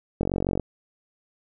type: click train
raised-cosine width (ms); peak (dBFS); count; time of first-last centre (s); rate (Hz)
2; -11; 19; 0.21-0.597; 46.5
effects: none